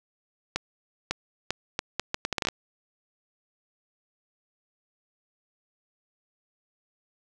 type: accelerating click train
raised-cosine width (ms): 0.2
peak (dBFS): -9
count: 13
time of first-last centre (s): 0.56-2.486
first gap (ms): 550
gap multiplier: 0.72
effects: none